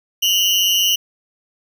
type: tone pair together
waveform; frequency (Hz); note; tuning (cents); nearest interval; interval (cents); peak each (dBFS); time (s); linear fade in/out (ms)
35% pulse; 2846 / 3036; F7 / F#7; +32 / +44; minor second; 112; -15; 0.22-0.96; 10
effects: none